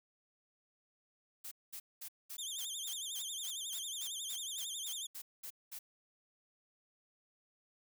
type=noise bursts; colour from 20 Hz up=blue; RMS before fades=-46 dBFS; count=16; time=1.44-5.79 s; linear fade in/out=10 ms; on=75 ms; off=210 ms
type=tone with vibrato; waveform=20% pulse; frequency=3384 Hz; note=G#7; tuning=32 cents sharp; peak=-34 dBFS; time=2.38-5.07 s; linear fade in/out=10 ms; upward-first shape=sine; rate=11 Hz; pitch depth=150 cents each way
effects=none